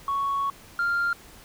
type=tone pair in turn; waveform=sine; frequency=1111 / 1394.9 Hz; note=C#6 / F6; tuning=+4 / -2 cents; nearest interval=major third; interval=394 cents; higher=second; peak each=-22 / -20 dBFS; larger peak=second; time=0.08-0.5 / 0.79-1.13 s; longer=first; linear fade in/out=2 ms; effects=tanh soft clip ceiling -20 dBFS + pink hiss -49 dBFS RMS until 1.44 s